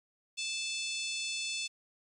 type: harmonic tone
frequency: 876 Hz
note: A5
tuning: 8 cents flat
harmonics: 3 / 4 / 5 / 6 / 7 / 8 / 9 / 10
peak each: -38 / -40 / -42 / -44 / -45 / -46 / -47 / -48 dBFS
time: 0.37-1.68 s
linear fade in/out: 20 ms
effects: 11-bit